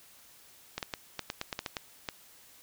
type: clicks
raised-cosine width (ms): 0.2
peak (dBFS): -16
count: 11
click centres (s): 0.78 / 0.828 / 0.938 / 1.193 / 1.301 / 1.414 / 1.528 / 1.591 / 1.662 / 1.768 / 2.088
effects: white hiss -57 dBFS RMS until 2.62 s